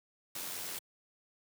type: noise with amplitude modulation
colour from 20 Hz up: white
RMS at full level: -39 dBFS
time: 0.35-0.79 s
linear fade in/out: 5 ms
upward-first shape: sine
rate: 88.9 Hz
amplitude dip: 35%
effects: high-pass 100 Hz 12 dB/octave